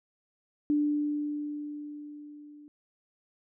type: tone with level ramp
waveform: sine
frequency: 295.2 Hz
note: D4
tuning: 9 cents sharp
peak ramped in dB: -22 to -48 dBFS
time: 0.7-2.68 s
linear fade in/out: 0 ms
effects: none